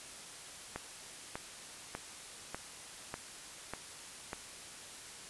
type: click train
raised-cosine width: 0.5 ms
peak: -23 dBFS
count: 7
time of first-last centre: 0.76-4.331 s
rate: 1.68 Hz
effects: white hiss -49 dBFS RMS until 5.29 s + resampled to 24000 Hz